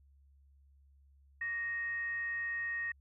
sine tone with frequency modulation, 1864.7 Hz, A#6, in tune, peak -34 dBFS, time 1.41-2.92 s, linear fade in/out 5 ms, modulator 716 Hz, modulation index 0.2, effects added 69 Hz sine -61 dBFS peak until 3 s

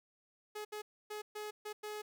sawtooth tone bursts at uneven times, 422.5 Hz, G#4, 30 cents sharp, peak -37 dBFS, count 6, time 0.55-0.65 / 0.72-0.82 / 1.1-1.22 / 1.35-1.51 / 1.65-1.73 / 1.83-2.02 s, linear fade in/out 10 ms, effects 12-bit

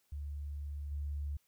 sine tone with level steps, 72.4 Hz, D2, 24 cents flat, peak -38 / -35 dBFS, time 0.12-1.37 s, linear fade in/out 5 ms, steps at 0.91 s, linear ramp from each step 10 ms, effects white hiss -75 dBFS RMS until 1.47 s

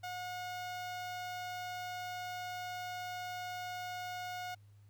sawtooth tone with notch filter, 724 Hz, F#5, 38 cents flat, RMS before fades -42 dBFS, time 0.03-4.55 s, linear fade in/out 10 ms, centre 10000 Hz, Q 1, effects added 102 Hz sine -57 dBFS peak until 4.89 s + pink hiss -75 dBFS RMS until 4.89 s

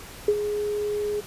sine tone with ADSR envelope, 416.3 Hz, G#4, 4 cents sharp, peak -14 dBFS, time 0.28-1.21 s, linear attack 4 ms, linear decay 54 ms, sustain -10 dB, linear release 15 ms, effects pink hiss -42 dBFS RMS until 1.26 s + resampled to 32000 Hz

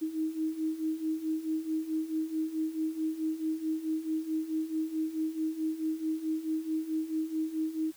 sine beating tone pair, 313.3 / 317.9 Hz, D#4 / D#4, +12 / +37 cents, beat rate 4.6 Hz, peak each -35 / -31 dBFS, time 0.01-7.92 s, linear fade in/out 20 ms, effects white hiss -57 dBFS RMS until 7.96 s

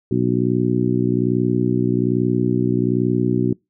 harmonic tone, 61.2 Hz, B1, 15 cents flat, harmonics 2 / 3 / 4 / 5 / 6, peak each -22 / -22 / -22 / -22 / -22 dBFS, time 0.11-3.53 s, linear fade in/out 5 ms, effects noise-tail reverb RT60 0.2 s tail -26 dB re dry

